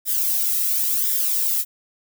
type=noise with flanger; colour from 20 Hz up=violet; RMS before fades=-21 dBFS; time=0.05-1.65 s; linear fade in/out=50 ms; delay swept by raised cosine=0.56 to 1.56 ms; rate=0.94 Hz; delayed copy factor=+0.55; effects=none